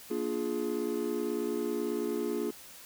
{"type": "chord", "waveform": "triangle", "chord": "Bb dominant seventh", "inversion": "none", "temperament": "just", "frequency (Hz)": [233.1, 291.4, 349.6, 419.5], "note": ["Bb3", "D4", "F4", "Ab4"], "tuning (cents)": [0, -13, 2, 17], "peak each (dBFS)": [-35, -35, -33, -32], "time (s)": [0.1, 2.51], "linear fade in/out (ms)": 10, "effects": ["white hiss -50 dBFS RMS until 2.85 s"]}